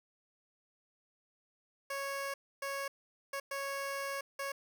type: tone bursts at uneven times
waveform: 15% pulse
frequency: 553 Hz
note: C#5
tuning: 4 cents flat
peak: -30 dBFS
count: 5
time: 1.9-2.34 / 2.62-2.88 / 3.33-3.4 / 3.51-4.21 / 4.39-4.52 s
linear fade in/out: 5 ms
effects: none